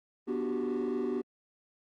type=chord; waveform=triangle; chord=G major seventh; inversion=first; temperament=just; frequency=245 / 294 / 367.5 / 392 Hz; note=B3 / D4 / F#4 / G4; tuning=-14 / +2 / -12 / 0 cents; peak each=-32 / -35 / -32 / -32 dBFS; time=0.27-1.22 s; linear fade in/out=20 ms; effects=tanh soft clip ceiling -22 dBFS + Opus 24 kbps